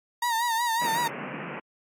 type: tone with vibrato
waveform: 35% pulse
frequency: 932.3 Hz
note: A#5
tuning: in tune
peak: -22 dBFS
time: 0.22-1.08 s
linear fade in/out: 5 ms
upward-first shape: sine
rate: 5.4 Hz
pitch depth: 73 cents each way
type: band-pass noise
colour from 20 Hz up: pink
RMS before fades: -36 dBFS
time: 0.81-1.6 s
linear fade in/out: 10 ms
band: 140 to 2800 Hz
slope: 96 dB/octave
effects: AAC 64 kbps